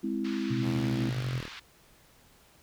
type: chord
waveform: sine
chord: Ab augmented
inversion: none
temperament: equal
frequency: 207.7 / 261.6 / 329.6 Hz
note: Ab3 / C4 / E4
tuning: 0 / 0 / 0 cents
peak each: -33 dBFS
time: 0.03-1.1 s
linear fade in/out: 10 ms
type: band-pass noise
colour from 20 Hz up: pink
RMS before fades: -45 dBFS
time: 0.24-1.6 s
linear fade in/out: 10 ms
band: 1200 to 4800 Hz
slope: 24 dB/octave
type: tone with tremolo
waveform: sine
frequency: 126.4 Hz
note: B2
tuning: 41 cents sharp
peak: -27 dBFS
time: 0.5-1.41 s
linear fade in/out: 10 ms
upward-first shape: triangle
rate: 12 Hz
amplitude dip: 55%
type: exponential sweep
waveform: 5% pulse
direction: down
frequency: 92.5 to 36.81 Hz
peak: -28 dBFS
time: 0.61-1.5 s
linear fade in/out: 50 ms
effects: pink hiss -60 dBFS RMS until 2.62 s